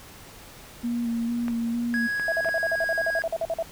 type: tone with vibrato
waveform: sine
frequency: 234.8 Hz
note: A#3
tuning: 13 cents sharp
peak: -24 dBFS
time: 0.83-2.08 s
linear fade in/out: 20 ms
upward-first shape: square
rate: 2.2 Hz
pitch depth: 20 cents each way
type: clicks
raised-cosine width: 0.5 ms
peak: -20 dBFS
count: 4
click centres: 1.482 / 2.197 / 2.447 / 2.488 s
type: tone with pitch glide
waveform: triangle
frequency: 1661.2 to 1645.9 Hz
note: G#6 to G#6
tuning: 0 to -16 cents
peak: -23 dBFS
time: 1.94-3.22 s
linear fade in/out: 0 ms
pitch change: -16 cents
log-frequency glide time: 2.23-2.88 s
type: tone bursts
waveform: sine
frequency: 659.3 Hz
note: E5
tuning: in tune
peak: -23 dBFS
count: 16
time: 2.28-3.626 s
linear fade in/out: 2 ms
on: 41 ms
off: 46 ms
effects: pink hiss -46 dBFS RMS until 3.71 s